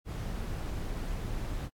brown noise, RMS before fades -35 dBFS, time 0.05-1.7 s, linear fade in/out 50 ms, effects AAC 64 kbps

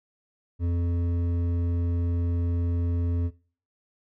sine tone with hard clipping, 86.2 Hz, F2, 22 cents flat, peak -25 dBFS, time 0.59-3.31 s, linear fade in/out 50 ms, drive 9 dB, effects noise-tail reverb RT60 0.4 s tail -18 dB re dry

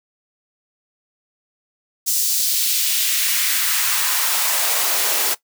white noise with high-pass filter sweep, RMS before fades -19 dBFS, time 2.06-5.35 s, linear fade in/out 20 ms, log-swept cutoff 5900 to 370 Hz, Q 1.2, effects noise-tail reverb RT60 0.1 s tail -17 dB re dry

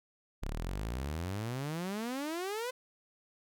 sawtooth exponential sweep, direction up, 32.7 to 517 Hz, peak -31 dBFS, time 0.42-2.71 s, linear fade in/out 10 ms, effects none

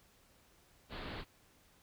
pink low-pass noise, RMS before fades -44 dBFS, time 0.89-1.25 s, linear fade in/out 50 ms, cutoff 4600 Hz, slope 96 dB/octave, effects pink hiss -67 dBFS RMS until 1.82 s

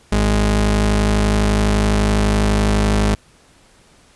sawtooth tone pair together, 51.91 / 103.83 Hz, G#1 / G#2, 0 / 0 cents, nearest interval octave, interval 1200 cents, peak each -11 dBFS, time 0.12-3.15 s, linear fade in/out 5 ms, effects pink hiss -51 dBFS RMS until 4.15 s + resampled to 24000 Hz

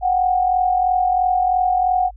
sine tone pair together, 733 / 776 Hz, F#5 / G5, -16 / -18 cents, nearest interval minor second, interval 98 cents, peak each -15 / -22 dBFS, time 0.01-2.11 s, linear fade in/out 50 ms, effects added 50 Hz sine -37 dBFS peak until 2.16 s

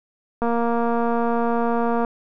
click train, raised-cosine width 1 ms, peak -10 dBFS, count 382, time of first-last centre 0.42-2.048 s, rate 234 Hz, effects none

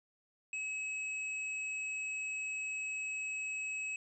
sine tone with hard clipping, 2568 Hz, E7, 46 cents flat, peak -38 dBFS, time 0.53-3.96 s, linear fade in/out 2 ms, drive 9 dB, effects resampled to 24000 Hz

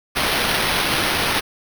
white noise with sample-and-hold, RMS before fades -20 dBFS, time 0.15-1.41 s, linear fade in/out 20 ms, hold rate 7350 Hz, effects none

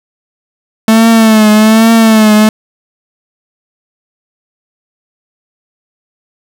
45% pulse tone with vibrato, 220 Hz, A3, in tune, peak -3 dBFS, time 0.88-2.49 s, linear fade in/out 2 ms, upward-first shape triangle, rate 1.2 Hz, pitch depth 69 cents each way, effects none

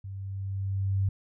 sine tone with level ramp, 97.3 Hz, G2, 12 cents flat, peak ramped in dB -36 to -22 dBFS, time 0.04-1.09 s, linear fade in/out 5 ms, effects none

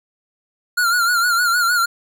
square tone with vibrato, 1415 Hz, F6, 22 cents sharp, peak -15 dBFS, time 0.77-1.86 s, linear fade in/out 10 ms, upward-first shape sine, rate 6.5 Hz, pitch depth 69 cents each way, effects none

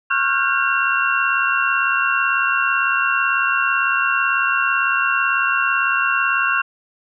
sine tone cluster, 1093 / 1382 / 1460 / 1586 / 2739 Hz, C#6 / F6 / F#6 / G6 / F7, -25 / -19 / -24 / +20 / -34 cents, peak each -22 dBFS, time 0.1-6.62 s, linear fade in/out 10 ms, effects none

